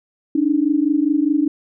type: tone pair together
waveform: sine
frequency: 284.2 / 309.1 Hz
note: C#4 / D#4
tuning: +43 / -11 cents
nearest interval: minor second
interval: 146 cents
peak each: -17 dBFS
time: 0.35-1.48 s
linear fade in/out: 5 ms
effects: none